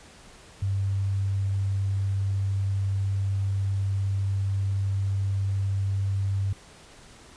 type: tone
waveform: sine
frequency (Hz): 98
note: G2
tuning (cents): 0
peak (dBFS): -23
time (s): 0.62-6.53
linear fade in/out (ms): 5
effects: pink hiss -50 dBFS RMS until 7.36 s + resampled to 22050 Hz